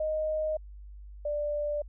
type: tone pair in turn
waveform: sine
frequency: 621 / 589.9 Hz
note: D#5 / D5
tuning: -3 / +8 cents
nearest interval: minor second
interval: 89 cents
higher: first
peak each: -27 / -28 dBFS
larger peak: first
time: 0-0.57 / 1.25-1.82 s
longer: neither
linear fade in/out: 5 ms
effects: added 50 Hz sine -43 dBFS peak until 1.88 s